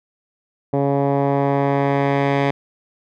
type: tone with low-pass filter sweep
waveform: 10% pulse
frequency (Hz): 139.9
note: C#3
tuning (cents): +16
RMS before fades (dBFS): -18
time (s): 0.73-2.51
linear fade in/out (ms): 5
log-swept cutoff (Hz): 640 to 2600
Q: 0.99
effects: none